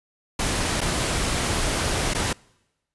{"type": "noise with dropouts", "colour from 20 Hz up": "pink", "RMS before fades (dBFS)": -24, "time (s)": [0.39, 2.33], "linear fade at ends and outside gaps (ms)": 5, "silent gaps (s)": [[0.807, 0.813], [2.137, 2.147]], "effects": ["noise-tail reverb RT60 1.0 s tail -26 dB re dry", "resampled to 24000 Hz"]}